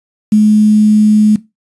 sine tone with quantisation, 212.7 Hz, G#3, 42 cents sharp, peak -4 dBFS, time 0.32-1.36 s, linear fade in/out 5 ms, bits 5, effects noise-tail reverb RT60 0.2 s tail -17 dB re dry + resampled to 24000 Hz

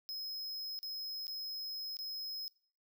square tone with dropouts, 5120 Hz, D#8, 49 cents sharp, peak -40 dBFS, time 0.09-2.48 s, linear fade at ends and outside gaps 0 ms, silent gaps 0.79-0.83 / 1.269-1.28 / 1.969-1.989 s, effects noise-tail reverb RT60 0.5 s tail -22 dB re dry

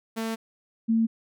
sawtooth / sine tone pair in turn, 224.6 / 225.8 Hz, A3 / A3, +36 / +45 cents, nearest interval unison, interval 9 cents, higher second, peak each -24 / -19 dBFS, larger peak second, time 0.16-0.36 / 0.88-1.07 s, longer first, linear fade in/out 20 ms, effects none

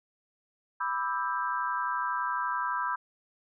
sine chord, E minor seventh, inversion second, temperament just, 988.9 / 1186.7 / 1318.5 / 1582.2 Hz, B5 / D6 / E6 / G6, +2 / +18 / 0 / +16 cents, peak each -31 / -36 / -34 / -35 dBFS, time 0.8-2.96 s, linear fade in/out 10 ms, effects none

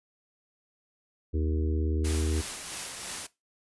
harmonic tone, 78.2 Hz, D#2, 9 cents sharp, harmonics 1 / 3 / 4 / 5 / 6, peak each -26 / -38 / -35 / -37 / -42 dBFS, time 1.33-2.42 s, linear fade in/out 20 ms
white noise with tremolo, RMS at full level -35 dBFS, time 2.04-3.27 s, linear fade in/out 10 ms, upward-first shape sine, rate 3 Hz, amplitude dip 35%
effects noise-tail reverb RT60 0.2 s tail -18 dB re dry + resampled to 24000 Hz

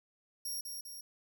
15% pulse tone with echo, 5588 Hz, F8, in tune, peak -31 dBFS, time 0.45-0.61 s, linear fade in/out 5 ms, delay 200 ms, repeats 2, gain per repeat -4 dB, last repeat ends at 1.01 s, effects none

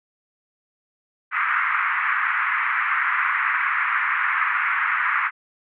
pink band-pass noise, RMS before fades -22 dBFS, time 1.31-5.31 s, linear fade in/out 50 ms, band 1100 to 2200 Hz, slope 48 dB/octave, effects none

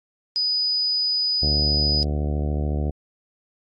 sine tone, 4970 Hz, D#8, 3 cents flat, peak -19 dBFS, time 0.36-2.03 s, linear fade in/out 0 ms
harmonic tone, 73.9 Hz, D2, 11 cents sharp, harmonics 1 / 2 / 3 / 4 / 5 / 6 / 7 / 8 / 9 / 10, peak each -22 / -28 / -32 / -34 / -36 / -38 / -39 / -40 / -41 / -42 dBFS, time 1.42-2.91 s, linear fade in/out 10 ms
effects MP3 48 kbps

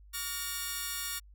5% pulse tone cluster, 1138 / 1419 / 1841 Hz, C#6 / F6 / A#6, +45 / +27 / -22 cents, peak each -28 / -27 / -28 dBFS, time 0.13-1.2 s, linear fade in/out 20 ms, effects added 50 Hz sine -52 dBFS peak until 1.34 s

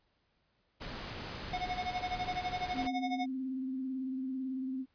pink noise, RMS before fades -42 dBFS, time 0.8-2.88 s, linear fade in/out 20 ms
square tone with tremolo, 728 Hz, F#5, 28 cents flat, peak -32 dBFS, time 1.53-3.26 s, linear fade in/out 5 ms, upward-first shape sine, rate 12 Hz, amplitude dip 85%
sine tone with vibrato, 261.6 Hz, C4, in tune, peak -34 dBFS, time 2.73-4.86 s, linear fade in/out 50 ms, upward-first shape sine, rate 18 Hz, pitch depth 32 cents each way
effects pink hiss -75 dBFS RMS until 4.94 s + resampled to 11025 Hz

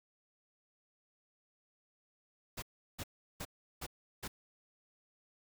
pink noise bursts, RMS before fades -42 dBFS, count 5, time 2.57-4.28 s, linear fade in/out 10 ms, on 54 ms, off 360 ms, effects none

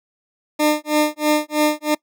20% pulse tone with tremolo, 301.7 Hz, D4, 47 cents sharp, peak -8 dBFS, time 0.59-1.95 s, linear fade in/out 10 ms, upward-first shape sine, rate 3.1 Hz, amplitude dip 100%, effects noise-tail reverb RT60 0.1 s tail -24 dB re dry

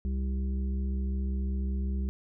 harmonic tone with a mistuned harmonic, 65.4 Hz, C2, in tune, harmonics 1 / 3 / 5 / 6, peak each -28 / -36 / -49 / -49 dBFS, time 0.05-2.09 s, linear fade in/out 0 ms, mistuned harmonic 1, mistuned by +25 cents, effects none

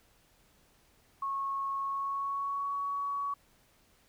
sine tone with pitch glide, 1097 to 1125.2 Hz, C#6 to C#6, -18 to +26 cents, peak -31 dBFS, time 1.22-3.34 s, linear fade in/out 5 ms, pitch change +44 cents, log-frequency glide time 1.79-2.82 s, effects pink hiss -66 dBFS RMS until 4.08 s

